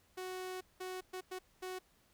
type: tone bursts at uneven times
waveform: sawtooth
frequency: 370 Hz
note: F#4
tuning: in tune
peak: -37 dBFS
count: 5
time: 0.17-0.61 / 0.8-1.01 / 1.13-1.21 / 1.31-1.39 / 1.62-1.79 s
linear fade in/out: 10 ms
effects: pink hiss -70 dBFS RMS until 2.13 s